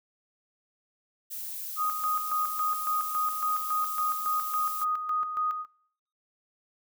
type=noise; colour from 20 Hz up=violet; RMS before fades=-37 dBFS; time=1.3-4.85 s; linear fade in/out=20 ms
type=tone with tremolo; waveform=sine; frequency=1243 Hz; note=D#6; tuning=2 cents flat; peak=-25 dBFS; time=1.76-5.66 s; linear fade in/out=50 ms; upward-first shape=square; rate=3.6 Hz; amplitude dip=55%
effects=noise-tail reverb RT60 0.7 s tail -23 dB re dry